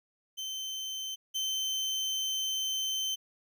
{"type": "tone pair in turn", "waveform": "30% pulse", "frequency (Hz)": [3089, 3089], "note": ["G7", "G7"], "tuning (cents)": [-26, -26], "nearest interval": "unison", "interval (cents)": 0, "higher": "neither", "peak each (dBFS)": [-32, -27], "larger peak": "second", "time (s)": [[0.37, 1.16], [1.34, 3.16]], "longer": "second", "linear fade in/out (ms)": 20, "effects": []}